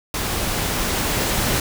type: noise with level ramp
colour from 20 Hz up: pink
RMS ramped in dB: -24 to -20 dBFS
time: 0.14-1.6 s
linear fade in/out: 2 ms
effects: none